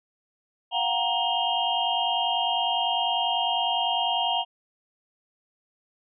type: tone cluster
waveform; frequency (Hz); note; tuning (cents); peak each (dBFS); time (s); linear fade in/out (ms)
sine; 707 / 757 / 936 / 2848 / 3174; F5 / F#5 / A#5 / F7 / G7; +21 / +39 / +7 / +33 / +21; -29; 0.71-4.45; 50
effects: none